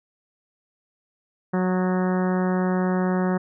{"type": "harmonic tone with a mistuned harmonic", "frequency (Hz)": 184, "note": "F#3", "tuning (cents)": -9, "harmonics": [1, 2, 3, 4, 5, 6, 7, 8, 9, 10], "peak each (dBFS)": [-21, -27, -31, -33, -35, -37, -38, -39, -40, -41], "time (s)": [1.53, 3.38], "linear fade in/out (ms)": 10, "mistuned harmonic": 7, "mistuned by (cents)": -23, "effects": []}